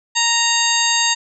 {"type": "harmonic tone", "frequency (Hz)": 930, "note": "A#5", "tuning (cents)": -4, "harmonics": [1, 2, 3, 4, 5, 7, 8], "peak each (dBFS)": [-22, -22, -22, -22, -22, -22, -22], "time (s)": [0.15, 1.15], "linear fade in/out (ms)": 20, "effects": []}